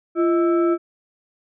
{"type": "tone with frequency modulation", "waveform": "sine", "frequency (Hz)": 342.4, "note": "F4", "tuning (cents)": -34, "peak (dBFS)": -15, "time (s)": [0.15, 0.78], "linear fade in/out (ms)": 50, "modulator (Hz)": 975, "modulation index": 0.56, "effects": []}